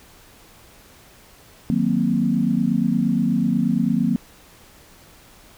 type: chord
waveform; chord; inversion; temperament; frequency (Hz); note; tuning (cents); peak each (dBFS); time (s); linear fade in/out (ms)
sine; C half-diminished seventh; first; equal; 155.56 / 185 / 233.1 / 261.6; Eb3 / Gb3 / Bb3 / C4; 0 / 0 / 0 / 0; -26 / -22 / -20 / -24; 1.7-4.16; 0
effects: pink hiss -49 dBFS RMS until 5.57 s